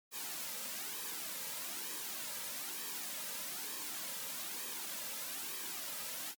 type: noise with flanger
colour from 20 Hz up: white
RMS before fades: -42 dBFS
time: 0.11-6.35 s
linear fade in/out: 50 ms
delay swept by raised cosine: 1.4 to 2.8 ms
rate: 1.1 Hz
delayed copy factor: -0.6
effects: high-pass 200 Hz 12 dB/octave + MP3 96 kbps